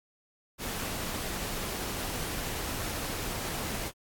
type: noise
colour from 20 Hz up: pink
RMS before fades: -35 dBFS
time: 0.58-3.92 s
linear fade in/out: 50 ms
effects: AAC 64 kbps